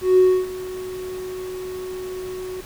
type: tone with ADSR envelope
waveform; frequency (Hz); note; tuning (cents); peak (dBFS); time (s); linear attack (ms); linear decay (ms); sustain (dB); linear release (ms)
triangle; 370; F#4; 0; -6; 0.01-2.61; 170; 280; -20; 7
effects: tanh soft clip ceiling -7 dBFS + pink hiss -41 dBFS RMS until 2.65 s